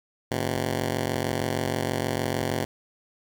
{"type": "ring-modulated tone", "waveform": "10% pulse", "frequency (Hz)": 127.4, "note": "C3", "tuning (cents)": -46, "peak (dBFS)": -14, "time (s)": [0.31, 2.65], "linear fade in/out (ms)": 5, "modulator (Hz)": 23.2, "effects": []}